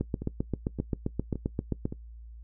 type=two click trains; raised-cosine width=3 ms; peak=-15 / -22 dBFS; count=15 / 4; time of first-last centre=0.01-1.855 / 0.22-1.925 s; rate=7.59 / 1.76 Hz; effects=noise-tail reverb RT60 0.1 s tail -20 dB re dry + added 57 Hz sine -43 dBFS peak until 2.43 s